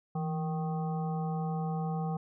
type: harmonic tone with a mistuned harmonic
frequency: 155.56 Hz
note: D#3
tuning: in tune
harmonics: 1 / 3 / 5 / 7 / 8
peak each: -31 / -42 / -38 / -48 / -50 dBFS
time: 0.15-2.17 s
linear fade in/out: 5 ms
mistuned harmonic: 1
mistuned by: +95 cents
effects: none